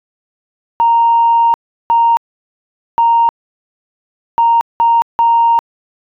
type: tone bursts at uneven times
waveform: sine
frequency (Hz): 929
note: A#5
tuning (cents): -6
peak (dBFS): -6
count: 6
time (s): 0.8-1.54 / 1.9-2.17 / 2.98-3.29 / 4.38-4.61 / 4.8-5.02 / 5.19-5.59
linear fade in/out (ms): 0
effects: tanh soft clip ceiling -2 dBFS